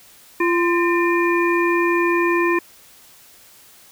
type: harmonic tone with a mistuned harmonic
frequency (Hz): 344.4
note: F4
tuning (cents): -24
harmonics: 1 / 3 / 5 / 7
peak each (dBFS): -17 / -22 / -24 / -25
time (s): 0.4-2.59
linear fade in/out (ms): 5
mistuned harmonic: 5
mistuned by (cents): +76
effects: white hiss -48 dBFS RMS until 3.91 s